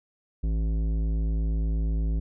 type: tone with tanh clipping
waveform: triangle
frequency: 54.2 Hz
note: A1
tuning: 25 cents flat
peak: -25 dBFS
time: 0.43-2.2 s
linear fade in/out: 10 ms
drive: 17 dB
effects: none